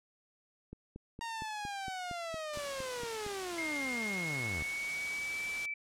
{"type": "click train", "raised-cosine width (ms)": 3, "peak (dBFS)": -32, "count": 12, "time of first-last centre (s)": [0.73, 3.265], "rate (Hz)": 4.34}
{"type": "linear sweep", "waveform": "sawtooth", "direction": "down", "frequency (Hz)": [933, 69.4], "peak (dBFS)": -34, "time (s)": [1.21, 4.63], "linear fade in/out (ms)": 0}
{"type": "noise", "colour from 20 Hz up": "white", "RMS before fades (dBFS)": -43, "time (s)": [2.53, 5.66], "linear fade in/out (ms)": 5}
{"type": "tone with pitch glide", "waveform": "sine", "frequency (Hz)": [2124, 2316], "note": ["C7", "D7"], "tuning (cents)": [25, -25], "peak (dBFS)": -35, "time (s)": [3.58, 5.74], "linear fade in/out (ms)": 5, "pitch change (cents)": 150, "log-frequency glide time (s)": [3.93, 5.42]}
{"effects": ["low-pass 8000 Hz 12 dB/octave"]}